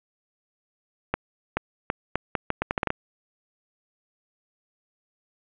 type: accelerating click train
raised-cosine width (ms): 0.5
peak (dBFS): -8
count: 12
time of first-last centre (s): 1.14-2.904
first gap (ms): 430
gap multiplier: 0.77
effects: resampled to 8000 Hz + 8-bit